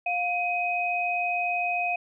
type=tone pair together; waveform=sine; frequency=708 / 2515 Hz; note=F5 / D#7; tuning=+23 / +18 cents; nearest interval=octave + minor seventh; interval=2195 cents; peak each=-27 dBFS; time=0.06-1.96 s; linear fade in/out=5 ms; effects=none